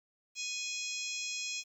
harmonic tone with a mistuned harmonic, 830.6 Hz, G#5, in tune, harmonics 3 / 4 / 5 / 6 / 7 / 8 / 9, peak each -40 / -44 / -45 / -43 / -47 / -43 / -46 dBFS, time 0.35-1.64 s, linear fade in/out 50 ms, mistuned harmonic 6, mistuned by +75 cents, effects 11-bit

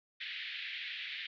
pink band-pass noise, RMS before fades -42 dBFS, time 0.2-1.27 s, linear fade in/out 10 ms, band 1800 to 3900 Hz, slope 48 dB/octave, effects none

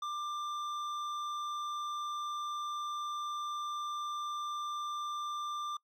sine tone with hard clipping, 1188 Hz, D6, 20 cents sharp, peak -37 dBFS, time 0.02-5.77 s, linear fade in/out 5 ms, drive 9 dB, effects noise-tail reverb RT60 0.1 s tail -25 dB re dry

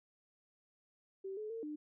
sine tone with pitch steps, 386 / 427.8 / 454 / 300.5 Hz, G4 / A4 / A#4 / D4, -27 / -49 / -46 / +40 cents, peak -40 dBFS, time 1.24-1.76 s, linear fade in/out 10 ms, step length 130 ms, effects none

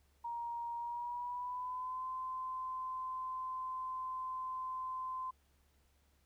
sine tone with pitch glide, 941 to 1032.1 Hz, A#5 to C6, +16 to -24 cents, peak -38 dBFS, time 0.24-5.31 s, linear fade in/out 10 ms, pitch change +160 cents, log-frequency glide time 0.77-2.06 s, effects added 70 Hz sine -70 dBFS peak until 6.25 s + pink hiss -75 dBFS RMS until 6.25 s

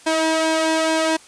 sawtooth tone with flanger, 320 Hz, D#4, 49 cents sharp, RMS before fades -19 dBFS, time 0.06-1.17 s, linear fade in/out 10 ms, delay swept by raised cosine 1.2 to 1.98 ms, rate 2.3 Hz, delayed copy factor +0.6, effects white hiss -46 dBFS RMS until 1.27 s + resampled to 22050 Hz

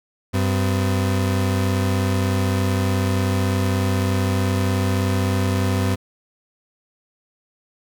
35% pulse tone pair together, 96 / 255.3 Hz, G2 / C4, -36 / -42 cents, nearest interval octave + perfect fourth, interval 1694 cents, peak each -17 / -23 dBFS, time 0.33-5.96 s, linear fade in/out 20 ms, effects none

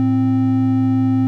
triangle tone pair together, 110.1 / 261.6 Hz, A2 / C4, +2 / 0 cents, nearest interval octave + minor third, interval 1498 cents, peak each -17 / -12 dBFS, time 0-1.27 s, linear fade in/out 0 ms, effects none

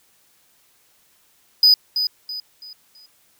triangle tone with echo, 4978 Hz, D#8, in tune, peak -8 dBFS, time 1.63-1.74 s, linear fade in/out 2 ms, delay 330 ms, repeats 4, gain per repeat -9 dB, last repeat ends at 3.06 s, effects white hiss -59 dBFS RMS until 3.39 s

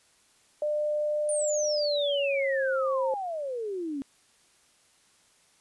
sine tone with pitch glide, 599 to 530.6 Hz, D5 to C5, +34 to +24 cents, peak -25 dBFS, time 0.62-3.14 s, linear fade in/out 2 ms, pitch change -210 cents, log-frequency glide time 1.73-2.68 s
sine exponential sweep, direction down, 9397 to 266.7 Hz, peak -30 dBFS, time 1.29-4.02 s, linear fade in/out 0 ms
effects white hiss -63 dBFS RMS until 5.6 s + resampled to 24000 Hz

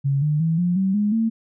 sine tone with pitch steps, 138.59 / 150.26 / 162.92 / 176.64 / 191.52 / 207.7 / 225.1 Hz, C#3 / D3 / E3 / F3 / G3 / G#3 / A3, 0 / +40 / -20 / +20 / -40 / 0 / +40 cents, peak -17 dBFS, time 0.04-1.3 s, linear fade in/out 20 ms, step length 180 ms, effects none

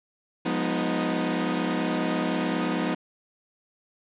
sawtooth chord, F half-diminished seventh, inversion none, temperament equal with one note detuned, 178.39 / 207.7 / 246.9 / 311.1 Hz, F3 / Ab3 / Cb4 / Eb4, +37 / 0 / 0 / 0 cents, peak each -26 / -29 / -25 / -25 dBFS, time 0.45-2.95 s, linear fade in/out 10 ms, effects resampled to 8000 Hz + 8-bit

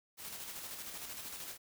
white noise with tremolo, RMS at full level -44 dBFS, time 0.17-1.58 s, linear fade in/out 50 ms, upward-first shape square, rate 13 Hz, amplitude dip 35%, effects none

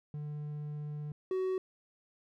triangle tone pair in turn, 148.7 / 374.7 Hz, D3 / F#4, +22 / +22 cents, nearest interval octave + major third, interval 1600 cents, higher second, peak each -35 / -28 dBFS, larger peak second, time 0.14-1.12 / 1.31-1.58 s, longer first, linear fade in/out 2 ms, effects none

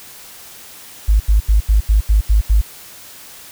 sine tone bursts, 52.5 Hz, G#1, 19 cents sharp, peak -8 dBFS, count 8, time 1.08-2.614 s, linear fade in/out 10 ms, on 120 ms, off 82 ms, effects white hiss -38 dBFS RMS until 3.51 s

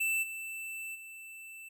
square tone with level steps, 2658 Hz, E7, 14 cents sharp, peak -29 / -39 / -46 dBFS, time 0-1.69 s, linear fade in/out 10 ms, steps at 0.22 / 0.94 s, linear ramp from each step 20 ms, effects none

